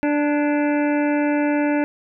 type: harmonic tone with a mistuned harmonic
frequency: 293.7 Hz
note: D4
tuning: in tune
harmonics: 1 / 2 / 3 / 5 / 6 / 7 / 8 / 9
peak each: -18 / -24 / -28 / -32 / -34 / -35 / -36 / -37 dBFS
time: 0.03-1.84 s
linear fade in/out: 0 ms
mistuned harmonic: 6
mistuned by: -59 cents
effects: none